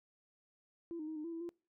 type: tone with pitch steps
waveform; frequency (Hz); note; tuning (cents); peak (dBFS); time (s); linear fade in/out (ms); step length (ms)
sine; 337.3 / 307.6 / 315.7 / 304.1 / 335.2 / 329.8 / 343.6; E4 / D#4 / D#4 / D#4 / E4 / E4 / F4; +40 / -20 / +25 / -40 / +29 / +1 / -28; -39; 0.91-1.491; 0; 83
effects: noise-tail reverb RT60 0.4 s tail -26 dB re dry + tanh soft clip ceiling -35 dBFS